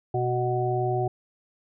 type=harmonic tone; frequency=123.7 Hz; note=B2; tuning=3 cents sharp; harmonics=1 / 3 / 5 / 6; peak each=-27 / -27 / -34 / -28 dBFS; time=0.14-1.08 s; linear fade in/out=5 ms; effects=none